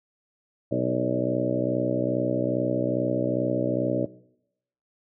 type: harmonic tone with a mistuned harmonic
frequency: 62.4 Hz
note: B1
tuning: 19 cents sharp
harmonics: 2 / 3 / 4 / 5 / 6 / 7 / 8 / 9 / 10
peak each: -31 / -33 / -31 / -29 / -34 / -34 / -33 / -29 / -33 dBFS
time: 0.71-4.06 s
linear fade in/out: 10 ms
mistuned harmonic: 9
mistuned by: +23 cents
effects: noise-tail reverb RT60 0.8 s tail -20 dB re dry